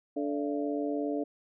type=harmonic tone with a mistuned harmonic; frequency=145.4 Hz; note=D3; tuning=17 cents flat; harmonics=2 / 3 / 4 / 5; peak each=-31 / -35 / -37 / -39 dBFS; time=0.16-1.24 s; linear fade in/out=10 ms; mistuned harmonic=5; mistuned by=-120 cents; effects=none